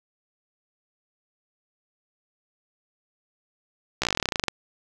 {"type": "slowing click train", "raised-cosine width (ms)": 0.2, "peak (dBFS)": -6, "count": 18, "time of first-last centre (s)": [4.02, 4.483], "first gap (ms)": 15, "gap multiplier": 1.07, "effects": []}